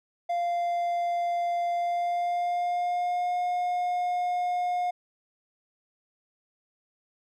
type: tone with pitch glide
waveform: triangle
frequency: 695 to 715.4 Hz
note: F5 to F5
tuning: -9 to +41 cents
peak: -23 dBFS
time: 0.29-4.91 s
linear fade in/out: 10 ms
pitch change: +50 cents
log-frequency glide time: 1.72-3.37 s
effects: none